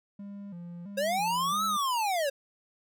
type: tone with vibrato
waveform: triangle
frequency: 186.5 Hz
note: F#3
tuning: 14 cents sharp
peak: -37 dBFS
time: 0.19-1.77 s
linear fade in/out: 5 ms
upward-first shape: square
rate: 1.5 Hz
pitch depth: 130 cents each way
type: linear two-way sweep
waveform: square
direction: up then down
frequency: 531 to 1329 to 531 Hz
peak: -27 dBFS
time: 0.97-2.3 s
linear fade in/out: 10 ms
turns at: 1.65 s
effects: none